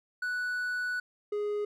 triangle tone pair in turn, 1480 / 415.3 Hz, F#6 / G#4, 0 / 0 cents, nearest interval octave + minor seventh, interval 2200 cents, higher first, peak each -28 / -27 dBFS, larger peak second, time 0.22-1 / 1.32-1.65 s, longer first, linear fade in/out 5 ms, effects none

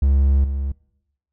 triangle tone with level steps, 68.8 Hz, C#2, 12 cents flat, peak -11 / -19 dBFS, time 0.02-0.72 s, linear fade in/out 5 ms, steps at 0.44 s, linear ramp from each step 5 ms, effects noise-tail reverb RT60 0.9 s tail -23 dB re dry

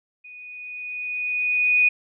sine tone with level ramp, 2477 Hz, D#7, 8 cents flat, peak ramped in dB -40 to -13 dBFS, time 0.24-1.89 s, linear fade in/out 10 ms, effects none

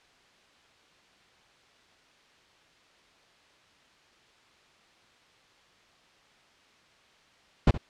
brown noise with echo, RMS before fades -18 dBFS, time 7.67-7.71 s, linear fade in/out 5 ms, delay 68 ms, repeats 1, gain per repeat -15 dB, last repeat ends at 7.778 s, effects white hiss -60 dBFS RMS until 7.89 s + low-pass 4000 Hz 12 dB/octave

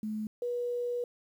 sine tone pair in turn, 215.2 / 484.8 Hz, A3 / B4, -38 / -32 cents, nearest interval octave + major second, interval 1406 cents, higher second, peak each -32 / -30 dBFS, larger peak second, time 0.03-0.27 / 0.42-1.04 s, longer second, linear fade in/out 2 ms, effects 10-bit

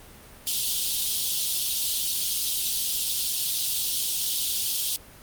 pink high-pass noise, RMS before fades -26 dBFS, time 0.47-4.96 s, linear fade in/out 0 ms, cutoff 3100 Hz, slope 48 dB/octave, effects pink hiss -48 dBFS RMS until 5.22 s + Opus 32 kbps

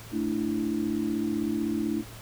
sine chord, A suspended fourth, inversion none, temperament equal, 220 / 293.7 / 329.6 Hz, A3 / D4 / E4, 0 / 0 / 0 cents, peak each -30 dBFS, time 0.11-2.04 s, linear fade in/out 50 ms, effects added 113 Hz sine -45 dBFS peak until 2.21 s + pink hiss -46 dBFS RMS until 2.21 s

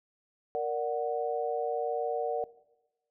sine chord, Bb augmented, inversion none, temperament equal, 466.2 / 587.3 / 740 Hz, Bb4 / D5 / F#5, 0 / 0 / 0 cents, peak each -32 / -34 / -33 dBFS, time 0.55-2.44 s, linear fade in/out 0 ms, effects noise-tail reverb RT60 1.0 s tail -19 dB re dry

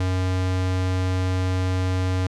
square tone, 92.5 Hz, F#2, in tune, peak -21 dBFS, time 0-2.27 s, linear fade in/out 5 ms, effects low-pass 7000 Hz 12 dB/octave

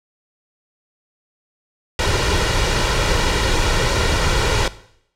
pink noise with comb filter, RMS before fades -17 dBFS, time 1.99-4.68 s, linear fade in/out 2 ms, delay 2.1 ms, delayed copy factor +0.55, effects noise-tail reverb RT60 0.7 s tail -17 dB re dry + low-pass 6000 Hz 12 dB/octave

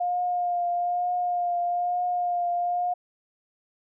sine tone with vibrato, 708 Hz, F5, 23 cents sharp, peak -23 dBFS, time 0-2.94 s, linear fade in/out 10 ms, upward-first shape triangle, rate 1.1 Hz, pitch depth 23 cents each way, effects none

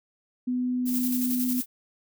sine tone, 249.8 Hz, B3, 20 cents sharp, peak -24 dBFS, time 0.47-1.61 s, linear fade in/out 10 ms
violet noise with tremolo, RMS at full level -30 dBFS, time 0.85-1.66 s, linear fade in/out 50 ms, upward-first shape square, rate 11 Hz, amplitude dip 40%
effects none

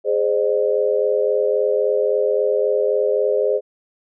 sine chord, Ab major, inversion none, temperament equal with one note detuned, 415.3 / 523.3 / 607 Hz, Ab4 / C5 / Eb5, 0 / 0 / -43 cents, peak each -19 / -19 / -22 dBFS, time 0.04-3.61 s, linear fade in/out 50 ms, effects none

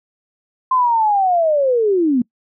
sine linear sweep, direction down, 1046.5 to 230.7 Hz, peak -12 dBFS, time 0.71-2.22 s, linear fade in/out 5 ms, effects noise-tail reverb RT60 0.1 s tail -25 dB re dry

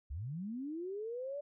sine linear sweep, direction up, 58.7 to 587.3 Hz, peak -38 dBFS, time 0.1-1.41 s, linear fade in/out 10 ms, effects none

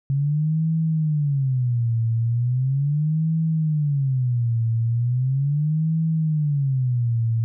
sine tone with vibrato, 135.8 Hz, C#3, 35 cents flat, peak -18 dBFS, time 0.1-7.44 s, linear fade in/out 0 ms, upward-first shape sine, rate 0.38 Hz, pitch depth 300 cents each way, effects none

